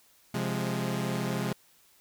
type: chord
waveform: sawtooth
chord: F minor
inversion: second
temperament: equal with one note detuned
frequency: 132.1 / 174.61 / 207.7 Hz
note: C3 / F3 / Ab3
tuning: +17 / 0 / 0 cents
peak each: -29 / -30 / -29 dBFS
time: 0.34-1.53 s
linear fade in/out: 5 ms
effects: white hiss -62 dBFS RMS until 2 s